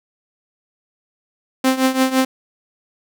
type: tone with tremolo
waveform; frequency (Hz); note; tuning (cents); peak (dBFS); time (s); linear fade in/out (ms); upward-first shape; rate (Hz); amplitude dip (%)
sawtooth; 261.6; C4; 0; -7; 1.64-2.25; 5; triangle; 5.9; 85
effects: none